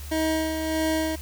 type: tone with tremolo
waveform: 25% pulse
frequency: 317.1 Hz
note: D#4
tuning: 33 cents sharp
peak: -18 dBFS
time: 0.11-1.16 s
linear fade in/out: 10 ms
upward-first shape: sine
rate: 1.6 Hz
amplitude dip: 45%
effects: added 73 Hz sine -35 dBFS peak until 1.21 s + white hiss -44 dBFS RMS until 1.21 s